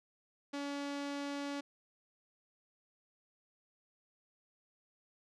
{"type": "tone with low-pass filter", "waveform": "sawtooth", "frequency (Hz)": 283.8, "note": "C#4", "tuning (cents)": 41, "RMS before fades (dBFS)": -40, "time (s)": [0.53, 1.61], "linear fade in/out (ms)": 10, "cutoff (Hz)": 5800, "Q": 0.98, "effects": []}